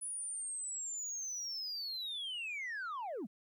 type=linear sweep; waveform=sine; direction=down; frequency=9956 to 167.2 Hz; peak=-36 dBFS; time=0.01-3.27 s; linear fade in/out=20 ms; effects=tanh soft clip ceiling -37 dBFS + 13-bit